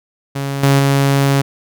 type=tone with level steps; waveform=sawtooth; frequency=138.59 Hz; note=C#3; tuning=in tune; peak=-15 / -5 / -7 dBFS; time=0.35-1.42 s; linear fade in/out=10 ms; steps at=0.63 / 0.79 s; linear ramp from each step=5 ms; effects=none